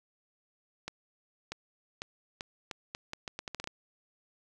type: accelerating click train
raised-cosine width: 0.2 ms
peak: -20 dBFS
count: 14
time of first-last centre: 0.88-3.674 s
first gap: 640 ms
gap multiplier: 0.78
effects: none